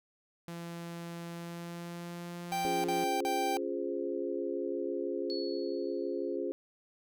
sawtooth tone with pitch glide, 170 to 174.07 Hz, F3 to F3, -46 to -5 cents, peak -36 dBFS, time 0.48-3.04 s, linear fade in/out 0 ms, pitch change +41 cents, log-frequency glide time 1.31-2.51 s
45% pulse tone bursts, 784 Hz, G5, in tune, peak -31 dBFS, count 3, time 2.52-3.57 s, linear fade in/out 0 ms, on 320 ms, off 45 ms
sine chord, Db major seventh, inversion none, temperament equal, 277.2 / 349.2 / 415.3 / 523.3 Hz, Db4 / F4 / Ab4 / C5, 0 / 0 / 0 / 0 cents, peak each -39 / -36 / -37 / -39 dBFS, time 2.65-6.52 s, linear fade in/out 0 ms
sine tone with exponential decay, 4394 Hz, C#8, 16 cents flat, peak -37 dBFS, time 5.3-6.36 s, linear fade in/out 0 ms, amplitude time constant 230 ms
effects none

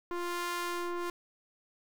sawtooth ring-modulated tone, 349.2 Hz, F4, in tune, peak -26 dBFS, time 0.11-1.1 s, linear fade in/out 2 ms, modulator 699 Hz, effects none

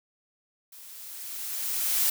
blue noise with level ramp, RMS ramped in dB -48 to -23 dBFS, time 0.72-2.1 s, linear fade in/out 5 ms, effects none

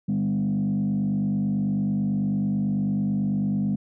sine tone with frequency modulation, 200.1 Hz, G3, 36 cents sharp, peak -20 dBFS, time 0.08-3.76 s, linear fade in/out 10 ms, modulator 49.1 Hz, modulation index 0.97, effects tanh soft clip ceiling -18 dBFS

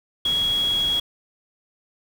sine tone in noise, 3322 Hz, G#7, in tune, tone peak -19 dBFS, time 0.25-1 s, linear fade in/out 5 ms, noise pink, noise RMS -35 dBFS, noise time 0.25-1 s, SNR +13 dB, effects none

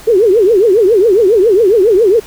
sine tone with vibrato, 415.3 Hz, G#4, in tune, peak -5 dBFS, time 0.07-2.2 s, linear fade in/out 10 ms, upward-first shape triangle, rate 7.3 Hz, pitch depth 290 cents each way, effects pink hiss -35 dBFS RMS until 2.26 s

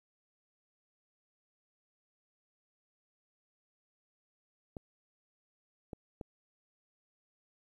clicks, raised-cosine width 2 ms, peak -28 dBFS, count 3, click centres 4.768 / 5.932 / 6.212 s, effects 11-bit

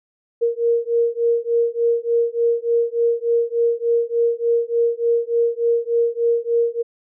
sine beating tone pair, 466.2 / 469.6 Hz, A#4 / A#4, 0 / +13 cents, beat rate 3.4 Hz, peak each -19 dBFS, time 0.41-6.83 s, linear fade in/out 20 ms, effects none

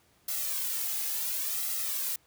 blue noise with flanger, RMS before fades -32 dBFS, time 0.28-2.16 s, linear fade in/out 5 ms, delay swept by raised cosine 1.5 to 2.4 ms, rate 0.71 Hz, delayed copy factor +0.65, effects pink hiss -65 dBFS RMS until 2.26 s + high-pass 60 Hz 12 dB/octave

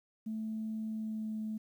sine tone with pitch glide, 219.3 to 217 Hz, A3 to A3, -6 to -24 cents, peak -34 dBFS, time 0.26-1.58 s, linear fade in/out 10 ms, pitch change -18 cents, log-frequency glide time 0.86-1.39 s, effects tanh soft clip ceiling -30 dBFS + 11-bit

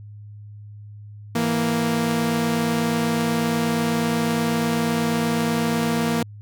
sawtooth tone pair together, 164.81 / 233.1 Hz, E3 / A#3, 0 / 0 cents, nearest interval tritone, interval 600 cents, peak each -21 / -17 dBFS, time 1.35-6.23 s, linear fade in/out 5 ms, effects added 104 Hz sine -37 dBFS peak until 6.41 s

